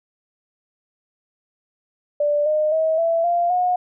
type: tone with pitch steps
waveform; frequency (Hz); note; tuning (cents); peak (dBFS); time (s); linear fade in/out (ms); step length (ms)
sine; 587.3 / 612.2 / 638.2 / 665.3 / 693.6 / 723.1; D5 / D#5 / D#5 / E5 / F5 / F#5; 0 / -28 / +44 / +16 / -12 / -40; -16; 2.2-3.76; 5; 260
effects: none